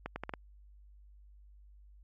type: accelerating click train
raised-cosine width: 0.5 ms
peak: -22 dBFS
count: 5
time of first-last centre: 0.06-0.338 s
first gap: 100 ms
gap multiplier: 0.76
effects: added 50 Hz sine -54 dBFS peak until 2.03 s + MP3 48 kbps